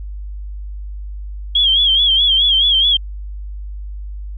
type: tone with vibrato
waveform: sine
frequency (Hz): 3264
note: G#7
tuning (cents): -31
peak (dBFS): -10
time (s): 1.55-2.97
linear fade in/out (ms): 5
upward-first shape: sine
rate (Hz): 4.7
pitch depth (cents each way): 88
effects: added 50 Hz sine -25 dBFS peak until 4.37 s